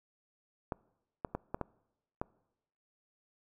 clicks, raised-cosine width 1 ms, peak -20 dBFS, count 6, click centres 0.722 / 1.248 / 1.35 / 1.545 / 1.613 / 2.215 s, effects noise-tail reverb RT60 0.9 s tail -24 dB re dry

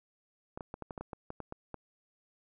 clicks, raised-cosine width 1 ms, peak -26 dBFS, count 12, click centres 0.575 / 0.608 / 0.741 / 0.823 / 0.908 / 0.978 / 1.01 / 1.132 / 1.304 / 1.403 / 1.524 / 1.743 s, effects none

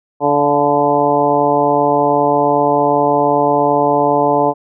harmonic tone with a mistuned harmonic, 145.2 Hz, D3, 19 cents flat, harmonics 1 / 2 / 3 / 4 / 5 / 6 / 7, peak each -26 / -19 / -17 / -17 / -17 / -16 / -21 dBFS, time 0.2-4.54 s, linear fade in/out 50 ms, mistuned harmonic 5, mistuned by -42 cents, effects none

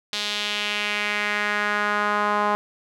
sawtooth tone with band-pass filter sweep, 207.7 Hz, G#3, in tune, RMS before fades -24 dBFS, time 0.13-2.55 s, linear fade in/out 0 ms, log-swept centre 3900 to 1000 Hz, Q 2.3, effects none

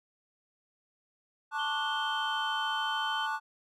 triangle chord, D major seventh, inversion second, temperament just, 881 / 1101.2 / 1174.7 / 1468.3 Hz, A5 / C#6 / D6 / F#6, +2 / -12 / 0 / -14 cents, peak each -32 / -38 / -36 / -33 dBFS, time 1.51-3.4 s, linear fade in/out 50 ms
sine tone with pitch glide, 3136 to 3098 Hz, G7 to G7, 0 to -21 cents, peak -35 dBFS, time 1.58-3.27 s, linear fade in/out 20 ms, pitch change -21 cents, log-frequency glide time 1.99-2.57 s
effects none

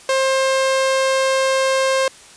sawtooth tone, 531 Hz, C5, 25 cents sharp, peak -11 dBFS, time 0.09-2.08 s, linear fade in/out 2 ms, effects white hiss -43 dBFS RMS until 2.36 s + resampled to 22050 Hz

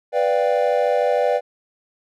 triangle chord, G dominant seventh, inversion first, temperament equal, 493.9 / 587.3 / 698.5 / 784 Hz, B4 / D5 / F5 / G5, 0 / 0 / 0 / 0 cents, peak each -18 / -18 / -22 / -23 dBFS, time 0.12-1.41 s, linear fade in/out 50 ms, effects none

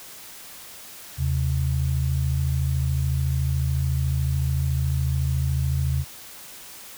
sine tone pair together, 78.96 / 132.8 Hz, D#2 / C3, +26 / +26 cents, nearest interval major sixth, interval 900 cents, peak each -23 dBFS, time 1.17-6.05 s, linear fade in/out 50 ms, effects white hiss -42 dBFS RMS until 6.97 s

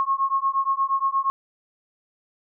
sine beating tone pair, 1082 / 1090.5 Hz, C#6 / C#6, -42 / -29 cents, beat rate 8.5 Hz, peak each -23 dBFS, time 0-1.3 s, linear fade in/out 0 ms, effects none

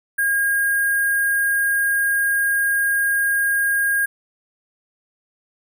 sine tone with sample-and-hold, 1625 Hz, G#6, 38 cents flat, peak -16 dBFS, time 0.18-4.06 s, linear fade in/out 10 ms, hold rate 11025 Hz, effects none

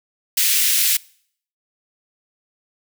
white high-pass noise, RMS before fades -17 dBFS, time 0.37-0.97 s, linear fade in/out 5 ms, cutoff 2000 Hz, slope 24 dB/octave, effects noise-tail reverb RT60 0.6 s tail -24 dB re dry

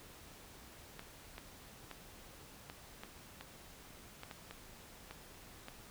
clicks, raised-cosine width 0.3 ms, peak -30 dBFS, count 11, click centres 0.994 / 1.381 / 1.913 / 2.699 / 3.035 / 3.41 / 4.234 / 4.312 / 4.51 / 5.11 / 5.684 s, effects pink hiss -56 dBFS RMS until 5.9 s

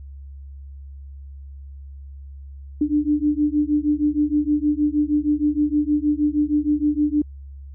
sine beating tone pair, 293.9 / 300.3 Hz, D4 / D4, +1 / +39 cents, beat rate 6.4 Hz, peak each -20 dBFS, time 2.81-7.22 s, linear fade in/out 5 ms, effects added 69 Hz sine -35 dBFS peak until 7.74 s

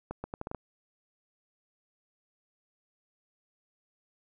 accelerating click train, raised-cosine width 1 ms, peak -22 dBFS, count 7, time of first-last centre 0.11-0.547 s, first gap 130 ms, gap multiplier 0.76, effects none

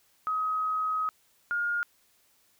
sine tone pair in turn, 1266 / 1421 Hz, D#6 / F6, +30 / +30 cents, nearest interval major second, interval 200 cents, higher second, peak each -26 dBFS, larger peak neither, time 0.27-1.09 / 1.51-1.83 s, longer first, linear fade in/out 0 ms, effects white hiss -66 dBFS RMS until 2.59 s

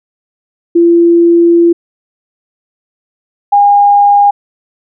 sine tone pair in turn, 340.6 / 812.7 Hz, F4 / G#5, -43 / -38 cents, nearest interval octave + minor third, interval 1505 cents, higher second, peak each -3 dBFS, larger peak neither, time 0.75-1.73 / 3.52-4.31 s, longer first, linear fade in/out 10 ms, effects none

